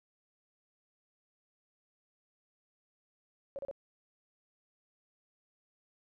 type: tone bursts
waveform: sine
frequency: 554.4 Hz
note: C#5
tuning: in tune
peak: -37 dBFS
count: 3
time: 3.56-3.712 s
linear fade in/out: 0 ms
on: 28 ms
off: 34 ms
effects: none